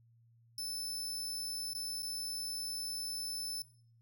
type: tone with dropouts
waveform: sawtooth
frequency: 5270 Hz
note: E8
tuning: 1 cent flat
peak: -35 dBFS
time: 0.58-3.62 s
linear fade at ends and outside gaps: 2 ms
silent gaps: 1.734-1.749 / 2.023-2.029 s
effects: noise-tail reverb RT60 0.6 s tail -21 dB re dry + added 116 Hz sine -63 dBFS peak until 4.01 s